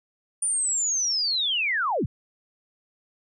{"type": "linear sweep", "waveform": "sine", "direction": "down", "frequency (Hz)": [9397, 62.7], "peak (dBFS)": -22, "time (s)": [0.42, 2.06], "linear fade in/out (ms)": 5, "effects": []}